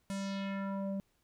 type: tone with low-pass filter sweep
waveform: square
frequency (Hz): 196.1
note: G3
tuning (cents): +1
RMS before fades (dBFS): -37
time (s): 0.1-1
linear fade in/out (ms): 0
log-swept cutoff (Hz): 10000 to 410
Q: 1.9
effects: pink hiss -75 dBFS RMS until 1.23 s